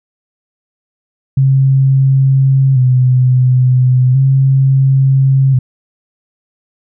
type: tone with vibrato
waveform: sine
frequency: 130.81 Hz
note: C3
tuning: in tune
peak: -6 dBFS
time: 1.37-5.59 s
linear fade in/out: 5 ms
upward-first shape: square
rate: 0.36 Hz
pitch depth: 49 cents each way
effects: none